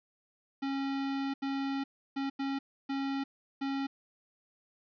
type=tone bursts at uneven times; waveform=square; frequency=273.5 Hz; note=C#4; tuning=23 cents flat; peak=-32 dBFS; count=6; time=0.62-1.34 / 1.42-1.84 / 2.16-2.3 / 2.39-2.59 / 2.89-3.24 / 3.61-3.87 s; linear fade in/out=10 ms; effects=resampled to 11025 Hz + 10-bit